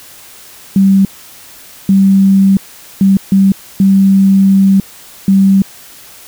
sine tone bursts at uneven times, 194.3 Hz, G3, 15 cents flat, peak -4 dBFS, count 6, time 0.76-1.05 / 1.89-2.57 / 3.01-3.17 / 3.32-3.52 / 3.8-4.8 / 5.28-5.62 s, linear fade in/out 2 ms, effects white hiss -36 dBFS RMS until 6.27 s

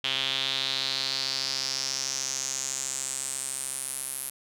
sawtooth tone with band-pass filter sweep, 133.8 Hz, C3, 39 cents sharp, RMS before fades -31 dBFS, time 0.04-4.3 s, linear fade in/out 5 ms, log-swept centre 3200 to 11000 Hz, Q 4.8, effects none

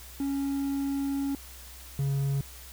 triangle tone pair in turn, 277.2 / 138.6 Hz, C#4 / C#3, 0 / 0 cents, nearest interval octave, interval 1200 cents, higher first, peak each -25 / -23 dBFS, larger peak second, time 0.2-1.35 / 1.99-2.41 s, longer first, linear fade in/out 2 ms, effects added 63 Hz sine -47 dBFS peak until 2.72 s + white hiss -48 dBFS RMS until 2.72 s

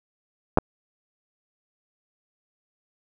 clicks, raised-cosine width 1 ms, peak -3 dBFS, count 2, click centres 0.574 / 0.585 s, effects none

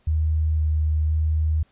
sine tone with vibrato, 77.7 Hz, D#2, 2 cents flat, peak -18 dBFS, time 0.07-1.63 s, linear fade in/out 5 ms, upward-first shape square, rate 0.97 Hz, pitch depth 10 cents each way, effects pink hiss -63 dBFS RMS until 1.71 s + resampled to 8000 Hz

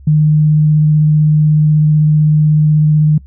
sine tone with vibrato, 152.5 Hz, D#3, 34 cents flat, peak -6 dBFS, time 0.07-3.18 s, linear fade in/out 5 ms, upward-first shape triangle, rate 16 Hz, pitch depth 11 cents each way, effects noise-tail reverb RT60 0.1 s tail -23 dB re dry + added 68 Hz sine -34 dBFS peak until 3.26 s

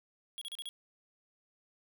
square tone bursts, 3322 Hz, G#7, in tune, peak -40 dBFS, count 5, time 0.38-0.69 s, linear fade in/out 0 ms, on 34 ms, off 35 ms, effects none

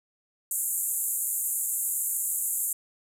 white band-pass noise, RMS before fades -29 dBFS, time 0.51-2.73 s, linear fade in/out 2 ms, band 7000 to 14000 Hz, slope 96 dB/octave, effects none

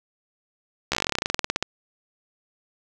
slowing click train, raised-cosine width 0.2 ms, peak -5 dBFS, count 22, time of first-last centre 0.92-1.626 s, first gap 14 ms, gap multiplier 1.08, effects none

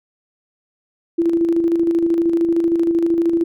sine tone with tremolo, 335.7 Hz, E4, 32 cents sharp, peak -12 dBFS, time 1.18-3.44 s, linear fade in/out 10 ms, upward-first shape square, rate 13 Hz, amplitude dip 40%, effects none

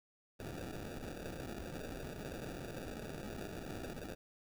white noise with sample-and-hold, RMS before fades -45 dBFS, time 0.39-4.15 s, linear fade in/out 20 ms, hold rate 1050 Hz, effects none

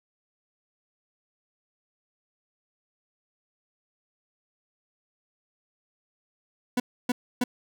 40% pulse tone bursts, 246.9 Hz, B3, in tune, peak -21 dBFS, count 3, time 6.77-7.44 s, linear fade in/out 5 ms, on 30 ms, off 290 ms, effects none

